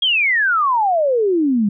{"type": "exponential sweep", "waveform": "sine", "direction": "down", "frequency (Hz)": [3322, 196], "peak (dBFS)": -13, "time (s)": [0.02, 1.69], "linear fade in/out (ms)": 5, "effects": []}